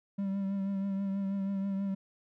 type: tone with vibrato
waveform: triangle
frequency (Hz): 196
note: G3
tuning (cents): 0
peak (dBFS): -28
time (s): 0.18-1.95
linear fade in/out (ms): 10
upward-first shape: triangle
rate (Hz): 6.2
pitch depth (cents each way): 35
effects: none